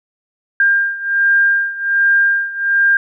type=beating tone pair; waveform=sine; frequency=1600 / 1601.3 Hz; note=G6 / G6; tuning=+35 / +36 cents; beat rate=1.3 Hz; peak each=-13 / -16 dBFS; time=0.6-2.97 s; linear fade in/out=2 ms; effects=none